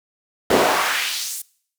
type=noise with high-pass filter sweep; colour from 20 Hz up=brown; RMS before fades=-20 dBFS; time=0.5-1.42 s; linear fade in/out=5 ms; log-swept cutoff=340 to 10000 Hz; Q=1.5; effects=noise-tail reverb RT60 0.6 s tail -23 dB re dry